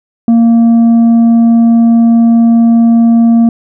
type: tone with tanh clipping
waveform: sine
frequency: 231.2 Hz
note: A#3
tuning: 14 cents flat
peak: -4 dBFS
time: 0.28-3.49 s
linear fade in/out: 2 ms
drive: 4 dB
effects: none